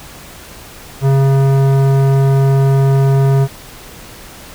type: tone with tanh clipping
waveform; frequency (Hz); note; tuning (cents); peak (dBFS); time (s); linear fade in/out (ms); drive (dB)
sine; 136.2; C#3; -30; -10; 1.01-3.48; 50; 16
effects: pink hiss -35 dBFS RMS until 4.54 s